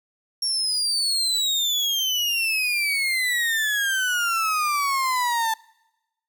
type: exponential sweep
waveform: 35% pulse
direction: down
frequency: 5560 to 880 Hz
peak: -19 dBFS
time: 0.42-5.54 s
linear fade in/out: 5 ms
effects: noise-tail reverb RT60 1.0 s tail -25 dB re dry